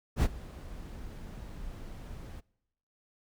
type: noise with ADSR envelope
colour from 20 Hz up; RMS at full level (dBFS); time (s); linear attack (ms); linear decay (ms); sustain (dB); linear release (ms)
brown; -22; 0.16-2.41; 74; 42; -21; 18
effects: noise-tail reverb RT60 0.9 s tail -25 dB re dry